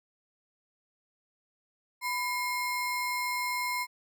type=ring-modulated tone; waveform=square; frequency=1568 Hz; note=G6; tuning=in tune; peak=-27 dBFS; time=2.01-3.87 s; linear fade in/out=50 ms; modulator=575 Hz; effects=none